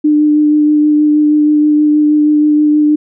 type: tone with vibrato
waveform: sine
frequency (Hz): 300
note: D4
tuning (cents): +37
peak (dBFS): -6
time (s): 0.04-2.96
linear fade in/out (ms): 10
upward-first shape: sine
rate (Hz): 6.3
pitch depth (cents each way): 12
effects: none